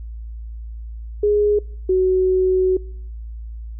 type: tone pair in turn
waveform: sine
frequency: 415.3 / 372.5 Hz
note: G#4 / F#4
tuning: 0 / +12 cents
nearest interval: major second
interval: 188 cents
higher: first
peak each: -13 dBFS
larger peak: neither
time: 1.23-1.59 / 1.89-2.77 s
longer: second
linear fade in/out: 5 ms
effects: noise-tail reverb RT60 0.7 s tail -26 dB re dry + added 56 Hz sine -29 dBFS peak until 3.79 s